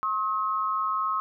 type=tone pair together; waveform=sine; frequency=1073 / 1277 Hz; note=C6 / D#6; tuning=+43 / +45 cents; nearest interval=minor third; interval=302 cents; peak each=-27 dBFS; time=0.03-1.2 s; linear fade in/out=0 ms; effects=none